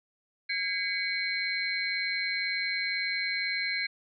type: tone cluster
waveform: sine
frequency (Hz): 1632 / 2040 / 2230 / 4132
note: G#6 / C7 / C#7 / C8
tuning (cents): -31 / -44 / +10 / -22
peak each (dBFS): -36 / -36 / -31 / -34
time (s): 0.49-3.87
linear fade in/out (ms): 10
effects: none